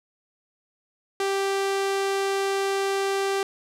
sawtooth tone with low-pass filter, 392 Hz, G4, in tune, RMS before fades -25 dBFS, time 1.2-3.43 s, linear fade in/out 2 ms, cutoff 10000 Hz, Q 0.67, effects none

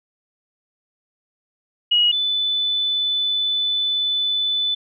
sine tone pair in turn, 2900 / 3499 Hz, F#7 / A7, -35 / -10 cents, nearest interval minor third, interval 325 cents, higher second, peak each -13 / -18 dBFS, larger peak first, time 1.91-2.12 / 2.12-4.75 s, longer second, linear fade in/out 10 ms, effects none

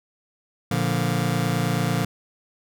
sawtooth chord, Bb major, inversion none, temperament just, 116.54 / 145.68 / 174.81 Hz, Bb2 / D3 / F3, 0 / -14 / +2 cents, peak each -21 dBFS, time 0.71-2.05 s, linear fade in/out 5 ms, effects none

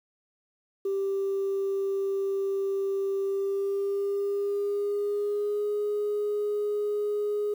sine tone with pitch glide, 392 to 415.3 Hz, G4 to G#4, 0 to 0 cents, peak -24 dBFS, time 0.85-7.54 s, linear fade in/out 5 ms, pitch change +100 cents, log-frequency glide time 3.24-5.66 s, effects tanh soft clip ceiling -22 dBFS + 9-bit

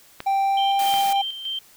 clicks, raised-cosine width 0.3 ms, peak -15 dBFS, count 2, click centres 0.204 / 0.94 s
triangle tone with pitch glide, 784 to 792.2 Hz, G5 to G5, 0 to +18 cents, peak -16 dBFS, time 0.26-1.22 s, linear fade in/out 10 ms, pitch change +18 cents, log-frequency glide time 0.43-0.84 s
sine tone with tremolo, 3136 Hz, G7, in tune, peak -25 dBFS, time 0.57-1.59 s, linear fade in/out 5 ms, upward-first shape square, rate 3.4 Hz, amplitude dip 55%
white high-pass noise, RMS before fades -32 dBFS, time 0.79-1.13 s, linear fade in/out 2 ms, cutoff 130 Hz, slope 96 dB/octave
effects white hiss -52 dBFS RMS until 1.76 s

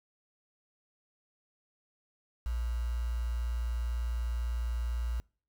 sine tone with quantisation, 59 Hz, A#1, 22 cents sharp, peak -30 dBFS, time 2.46-5.2 s, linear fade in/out 0 ms, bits 8, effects noise-tail reverb RT60 0.4 s tail -26 dB re dry

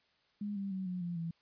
sine tone with pitch steps, 205.9 / 197.28 / 189.03 / 181.12 / 173.54 / 166.28 Hz, G#3 / G3 / F#3 / F#3 / F3 / E3, -15 / +11 / +37 / -37 / -11 / +15 cents, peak -35 dBFS, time 0.41-1.31 s, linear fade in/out 5 ms, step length 150 ms, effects white hiss -72 dBFS RMS until 1.41 s + resampled to 11025 Hz

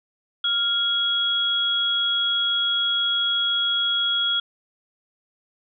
sine tone pair together, 1396.9 / 3322 Hz, F6 / G#7, 0 / 0 cents, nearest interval octave + minor third, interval 1500 cents, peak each -27 / -20 dBFS, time 0.44-4.4 s, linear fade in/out 5 ms, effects none

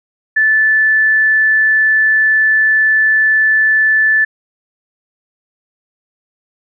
sine tone, 1749 Hz, A6, 11 cents flat, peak -8 dBFS, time 0.36-4.25 s, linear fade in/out 10 ms, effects none

